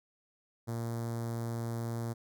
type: tone with notch filter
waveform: sawtooth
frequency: 116.2 Hz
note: A#2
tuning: 5 cents flat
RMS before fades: -36 dBFS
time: 0.67-2.14 s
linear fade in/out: 20 ms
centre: 2700 Hz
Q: 0.52
effects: none